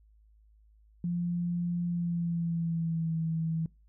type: tone with pitch glide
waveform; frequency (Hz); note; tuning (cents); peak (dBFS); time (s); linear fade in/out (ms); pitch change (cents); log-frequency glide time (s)
sine; 173.7 to 162.07; F3 to E3; -9 to -29; -28; 1.04-3.66; 2; -120; 1.86-3.16
effects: noise-tail reverb RT60 0.3 s tail -24 dB re dry + added 53 Hz sine -58 dBFS peak until 3.88 s